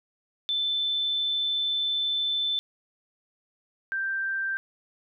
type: tone pair in turn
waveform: sine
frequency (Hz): 3527 / 1571.1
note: A7 / G6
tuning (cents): +3 / +3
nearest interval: octave + major second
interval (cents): 1400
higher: first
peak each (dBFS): -24 / -26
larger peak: first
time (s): 0.49-2.59 / 3.92-4.57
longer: first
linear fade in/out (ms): 0
effects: none